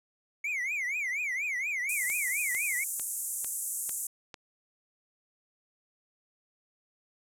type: tone with vibrato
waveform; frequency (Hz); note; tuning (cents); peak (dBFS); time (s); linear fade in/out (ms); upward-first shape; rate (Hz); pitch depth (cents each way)
triangle; 2200; C#7; -14; -28; 0.44-2.84; 5; triangle; 4.2; 250
type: band-pass noise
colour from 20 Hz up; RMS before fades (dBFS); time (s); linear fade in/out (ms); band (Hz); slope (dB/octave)
pink; -35; 1.89-4.07; 2; 7200 to 13000; 48
type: click train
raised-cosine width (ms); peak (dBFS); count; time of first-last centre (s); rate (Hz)
0.2; -25; 6; 2.1-4.342; 2.23
effects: none